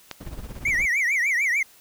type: click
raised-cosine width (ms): 0.2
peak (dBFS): -14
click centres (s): 0.113
type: noise with tremolo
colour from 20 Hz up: brown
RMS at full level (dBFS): -32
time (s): 0.2-0.86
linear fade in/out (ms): 10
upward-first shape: triangle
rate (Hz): 17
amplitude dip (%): 80
type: tone with vibrato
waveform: triangle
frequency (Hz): 2089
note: C7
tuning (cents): -3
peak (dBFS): -18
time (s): 0.65-1.63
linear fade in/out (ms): 5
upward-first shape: triangle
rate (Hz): 6.7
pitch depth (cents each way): 230
effects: white hiss -53 dBFS RMS until 1.8 s